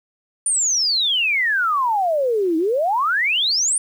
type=exponential two-way sweep; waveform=sine; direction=down then up; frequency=9397 to 311.1 to 9397 Hz; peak=-16 dBFS; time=0.46-3.78 s; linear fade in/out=2 ms; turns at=2.57 s; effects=8-bit